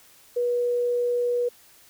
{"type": "tone", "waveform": "sine", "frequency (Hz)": 485, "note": "B4", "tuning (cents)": -31, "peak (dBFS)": -21, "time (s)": [0.36, 1.49], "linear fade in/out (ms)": 10, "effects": ["white hiss -54 dBFS RMS until 1.89 s"]}